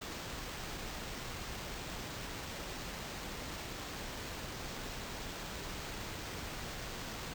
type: noise with sample-and-hold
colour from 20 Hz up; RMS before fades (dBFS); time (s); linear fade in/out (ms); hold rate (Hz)
pink; -43; 0.01-7.34; 10; 11025
effects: none

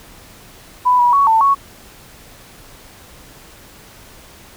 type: tone with pitch steps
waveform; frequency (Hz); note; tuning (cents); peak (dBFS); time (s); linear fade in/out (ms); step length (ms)
sine; 994 / 970 / 1117 / 892 / 1110; B5 / B5 / C#6 / A5 / C#6; +11 / -31 / +13 / +23 / +2; -9; 0.85-1.55; 20; 140
effects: pink hiss -42 dBFS RMS until 4.56 s

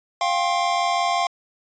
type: chord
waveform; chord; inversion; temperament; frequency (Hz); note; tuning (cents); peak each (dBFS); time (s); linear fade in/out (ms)
square; F suspended second; none; equal with one note detuned; 698.5 / 784 / 1066; F5 / G5 / C6; 0 / 0 / +32; -23 / -26 / -25; 0.21-1.27; 2
effects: resampled to 16000 Hz

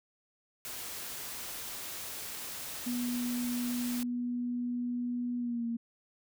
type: noise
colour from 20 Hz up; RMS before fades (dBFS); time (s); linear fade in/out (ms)
white; -41; 0.65-4.03; 0
type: tone with pitch glide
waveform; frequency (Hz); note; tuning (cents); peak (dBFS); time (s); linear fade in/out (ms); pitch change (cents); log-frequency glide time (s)
sine; 243.6 to 232.6; B3 to A#3; -24 to -4; -31; 2.86-5.77; 10; -80; 5.38-5.66
effects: none

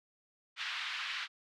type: band-pass noise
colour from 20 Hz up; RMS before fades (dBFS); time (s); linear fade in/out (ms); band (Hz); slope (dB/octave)
white; -39; 0.56-1.28; 50; 1200 to 3600; 24
effects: none

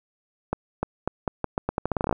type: accelerating click train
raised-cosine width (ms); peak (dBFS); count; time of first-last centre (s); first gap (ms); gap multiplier
1; -10; 17; 0.53-2.127; 300; 0.82
effects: none

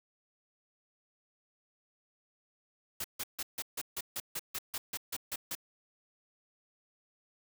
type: noise bursts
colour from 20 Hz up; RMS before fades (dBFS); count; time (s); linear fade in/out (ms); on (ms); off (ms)
white; -37; 14; 3-5.552; 5; 43; 150
effects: none

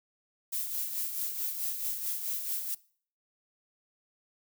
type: noise with tremolo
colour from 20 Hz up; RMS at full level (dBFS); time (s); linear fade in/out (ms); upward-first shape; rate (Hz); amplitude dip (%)
violet; -32; 0.52-2.75; 10; sine; 4.6; 50
effects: noise-tail reverb RT60 0.5 s tail -22 dB re dry

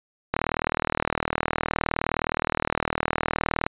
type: click train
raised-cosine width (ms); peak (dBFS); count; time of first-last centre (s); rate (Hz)
0.5; -7; 132; 0.34-3.665; 39.4
effects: resampled to 8000 Hz

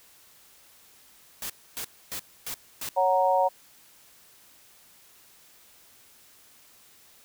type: noise bursts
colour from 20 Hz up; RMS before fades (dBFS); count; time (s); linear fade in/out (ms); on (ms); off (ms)
white; -34; 5; 1.42-2.89; 2; 78; 270
type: chord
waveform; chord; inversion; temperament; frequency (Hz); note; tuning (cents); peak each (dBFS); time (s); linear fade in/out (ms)
sine; F# major; second; equal; 554.4 / 740 / 932.3; C#5 / F#5 / A#5; 0 / 0 / 0; -24; 2.96-3.49; 20
effects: white hiss -56 dBFS RMS until 7.24 s

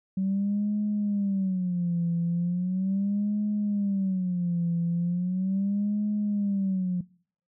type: tone with vibrato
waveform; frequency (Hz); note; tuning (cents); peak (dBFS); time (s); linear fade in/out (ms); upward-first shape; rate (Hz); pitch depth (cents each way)
sine; 188.4; F#3; +32; -23; 0.17-7.01; 5; sine; 0.38; 180
effects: noise-tail reverb RT60 0.5 s tail -22 dB re dry + tanh soft clip ceiling -19 dBFS

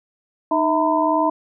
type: tone cluster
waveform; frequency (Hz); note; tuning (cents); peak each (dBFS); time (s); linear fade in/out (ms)
sine; 308.2 / 650 / 922 / 1004; D#4 / E5 / A#5 / B5; -16 / -24 / -19 / +28; -21; 0.51-1.3; 5
effects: none

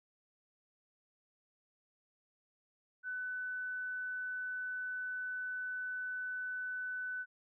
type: tone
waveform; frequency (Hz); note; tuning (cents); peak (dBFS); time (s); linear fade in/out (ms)
sine; 1500; F#6; +23; -37; 3.03-7.26; 50
effects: none

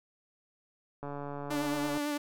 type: click train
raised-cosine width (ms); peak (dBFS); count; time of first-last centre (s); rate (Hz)
1; -26; 136; 1.03-1.974; 143
type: tone with vibrato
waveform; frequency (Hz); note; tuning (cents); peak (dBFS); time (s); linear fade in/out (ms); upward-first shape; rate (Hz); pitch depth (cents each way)
sawtooth; 293.7; D4; 0; -27; 1.5-2.18; 10; sine; 9; 27
effects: none

